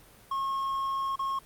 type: tone with dropouts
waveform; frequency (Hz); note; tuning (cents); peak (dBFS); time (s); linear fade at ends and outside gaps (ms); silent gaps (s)
triangle; 1084; C#6; -39; -26; 0.31-1.39; 5; 1.158-1.191
effects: pink hiss -55 dBFS RMS until 1.45 s + Opus 32 kbps